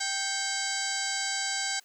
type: harmonic tone with a mistuned harmonic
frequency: 784 Hz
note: G5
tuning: in tune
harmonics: 1 / 2 / 3 / 4 / 5 / 6 / 7 / 8 / 9 / 10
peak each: -38 / -35 / -38 / -40 / -39 / -36 / -41 / -40 / -40 / -35 dBFS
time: 0-1.8 s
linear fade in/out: 10 ms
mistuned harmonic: 3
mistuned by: -130 cents
effects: white hiss -61 dBFS RMS until 1.84 s + high-pass 300 Hz 12 dB/octave